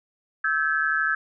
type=tone cluster; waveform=sine; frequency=1308 / 1555 / 1707 Hz; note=E6 / G6 / G#6; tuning=-14 / -14 / +47 cents; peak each=-27 / -24 / -25 dBFS; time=0.44-1.15 s; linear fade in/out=5 ms; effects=none